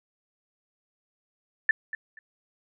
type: tone with echo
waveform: sine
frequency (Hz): 1764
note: A6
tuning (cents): +4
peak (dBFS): -16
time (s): 1.69-1.71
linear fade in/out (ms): 2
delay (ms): 240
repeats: 2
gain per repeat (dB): -14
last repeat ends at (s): 2.19
effects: none